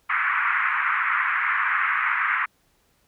pink band-pass noise, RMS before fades -23 dBFS, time 0.09-2.46 s, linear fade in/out 10 ms, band 1100 to 2200 Hz, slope 48 dB/octave, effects pink hiss -65 dBFS RMS until 3.07 s

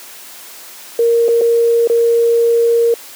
sine tone with dropouts, 466.2 Hz, A#4, in tune, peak -8 dBFS, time 0.99-2.94 s, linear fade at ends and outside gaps 2 ms, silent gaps 1.282-1.287 / 1.411-1.415 / 1.874-1.898 s, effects white hiss -35 dBFS RMS until 3.15 s + high-pass 300 Hz 12 dB/octave

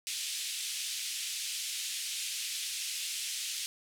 pink band-pass noise, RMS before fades -37 dBFS, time 0.07-3.66 s, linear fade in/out 0 ms, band 2700 to 11000 Hz, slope 24 dB/octave, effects none

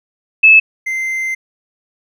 sine / triangle tone pair in turn, 2607 / 2079 Hz, E7 / C7, -20 / -12 cents, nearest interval major third, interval 392 cents, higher first, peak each -3 / -15 dBFS, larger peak first, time 0.43-0.6 / 0.86-1.35 s, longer second, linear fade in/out 10 ms, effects none

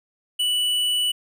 sine tone with tanh clipping, 2960 Hz, F#7, in tune, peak -21 dBFS, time 0.39-1.12 s, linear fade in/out 10 ms, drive 12 dB, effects none

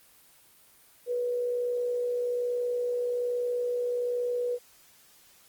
sine tone with amplitude modulation, 487.7 Hz, B4, 22 cents flat, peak -25 dBFS, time 1.06-4.59 s, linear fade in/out 50 ms, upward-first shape sine, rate 61.2 Hz, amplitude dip 30%, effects white hiss -58 dBFS RMS until 5.48 s + Opus 24 kbps

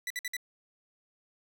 sawtooth tone bursts, 1975.5 Hz, B6, in tune, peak -29 dBFS, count 4, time 0.07-0.367 s, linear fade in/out 2 ms, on 33 ms, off 55 ms, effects none

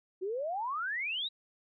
sine exponential sweep, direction up, 356.9 to 3934 Hz, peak -32 dBFS, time 0.21-1.29 s, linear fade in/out 20 ms, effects none

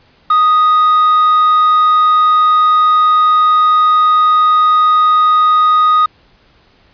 triangle tone with quantisation, 1244.5 Hz, D#6, in tune, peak -5 dBFS, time 0.3-6.06 s, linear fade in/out 5 ms, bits 5, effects pink hiss -50 dBFS RMS until 6.93 s + resampled to 11025 Hz

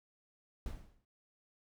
brown noise with exponential decay, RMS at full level -38 dBFS, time 0.66-1.05 s, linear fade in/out 2 ms, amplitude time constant 84 ms, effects none

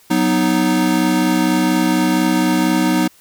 square chord, B major, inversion second, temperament equal, 185 / 246.9 / 311.1 Hz, F#3 / B3 / D#4, 0 / 0 / 0 cents, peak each -20 / -19 / -17 dBFS, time 0.1-3.08 s, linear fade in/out 10 ms, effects white hiss -50 dBFS RMS until 3.2 s

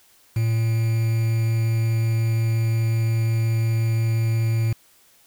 triangle tone with quantisation, 113.2 Hz, A2, 50 cents sharp, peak -16 dBFS, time 0.36-4.73 s, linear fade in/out 5 ms, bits 6, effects white hiss -56 dBFS RMS until 5.26 s

